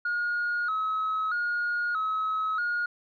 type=tone with vibrato; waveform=sine; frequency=1356 Hz; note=E6; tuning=49 cents sharp; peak=-24 dBFS; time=0.05-2.86 s; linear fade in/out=5 ms; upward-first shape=square; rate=0.79 Hz; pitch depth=96 cents each way; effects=tanh soft clip ceiling -23 dBFS